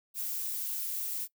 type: noise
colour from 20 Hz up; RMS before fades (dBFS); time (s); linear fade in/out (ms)
violet; -35; 0.14-1.28; 50
effects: noise-tail reverb RT60 0.1 s tail -21 dB re dry